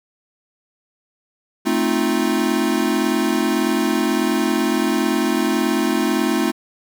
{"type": "chord", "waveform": "square", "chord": "F dominant seventh", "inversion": "first", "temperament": "equal", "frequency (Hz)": [220, 261.6, 311.1, 349.2], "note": ["A3", "C4", "Eb4", "F4"], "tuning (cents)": [0, 0, 0, 0], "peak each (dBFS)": -23, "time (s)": [1.65, 6.52], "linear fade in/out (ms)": 20, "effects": []}